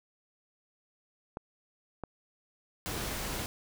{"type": "clicks", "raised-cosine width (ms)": 1, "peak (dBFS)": -23, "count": 2, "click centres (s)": [1.371, 2.037]}
{"type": "noise", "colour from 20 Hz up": "pink", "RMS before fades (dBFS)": -36, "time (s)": [2.86, 3.46], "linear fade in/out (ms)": 0}
{"effects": []}